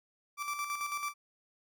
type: tone with tremolo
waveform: 30% pulse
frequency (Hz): 1167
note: D6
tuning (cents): -11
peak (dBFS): -30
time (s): 0.37-1.14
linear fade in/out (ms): 50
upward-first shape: square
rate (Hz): 9.1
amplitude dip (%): 50
effects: none